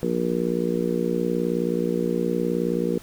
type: harmonic tone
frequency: 59.1 Hz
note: A#1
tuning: 24 cents sharp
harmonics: 3 / 4 / 5 / 6 / 7 / 8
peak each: -27 / -28 / -32 / -28 / -30 / -27 dBFS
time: 0.03-2.98 s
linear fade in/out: 0 ms
effects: pink hiss -47 dBFS RMS until 3.02 s